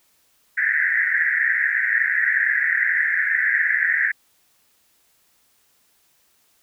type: band-pass noise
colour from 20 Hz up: white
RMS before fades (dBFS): -20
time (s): 0.57-4.12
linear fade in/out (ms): 10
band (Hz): 1600 to 2000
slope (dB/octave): 96
effects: white hiss -62 dBFS RMS until 6.62 s